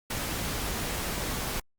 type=noise; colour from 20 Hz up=pink; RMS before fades=-32 dBFS; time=0.1-1.6 s; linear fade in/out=5 ms; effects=Opus 48 kbps